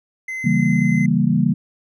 triangle tone, 2056 Hz, C7, 31 cents flat, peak -23 dBFS, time 0.28-1.06 s, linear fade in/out 5 ms
sine chord, C# diminished seventh, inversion none, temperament equal, 138.59 / 164.81 / 196 / 233.1 Hz, C#3 / E3 / G3 / Bb3, 0 / 0 / 0 / 0 cents, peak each -21 / -19 / -19 / -19 dBFS, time 0.44-1.54 s, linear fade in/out 10 ms
effects none

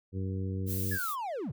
harmonic tone, 95.1 Hz, F#2, 48 cents sharp, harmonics 1 / 2 / 3 / 4 / 5, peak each -32 / -38 / -42 / -44 / -46 dBFS, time 0.12-0.99 s, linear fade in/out 50 ms
violet noise, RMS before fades -37 dBFS, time 0.66-1.16 s, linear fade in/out 50 ms
triangle linear sweep, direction down, 1742 to 93.4 Hz, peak -31 dBFS, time 0.91-1.52 s, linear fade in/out 10 ms
effects none

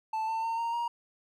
triangle tone with pitch steps, 880 / 895.4 / 911 / 927 / 943.2 Hz, A5 / A5 / A#5 / A#5 / A#5, 0 / +30 / -40 / -10 / +20 cents, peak -27 dBFS, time 0.13-0.88 s, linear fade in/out 5 ms, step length 150 ms, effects none

